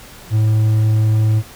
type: tone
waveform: triangle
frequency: 108.8 Hz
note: A2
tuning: 19 cents flat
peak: -9 dBFS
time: 0.3-1.43 s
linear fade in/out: 50 ms
effects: pink hiss -39 dBFS RMS until 1.55 s